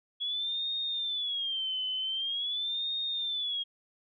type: tone with vibrato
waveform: sine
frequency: 3347 Hz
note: G#7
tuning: 13 cents sharp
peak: -30 dBFS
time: 0.2-3.64 s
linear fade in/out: 20 ms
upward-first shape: sine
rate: 0.45 Hz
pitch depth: 170 cents each way
effects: none